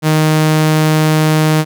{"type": "tone", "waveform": "sawtooth", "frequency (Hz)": 155.56, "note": "D#3", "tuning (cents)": 0, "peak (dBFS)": -5, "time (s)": [0.02, 1.65], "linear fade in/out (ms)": 50, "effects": []}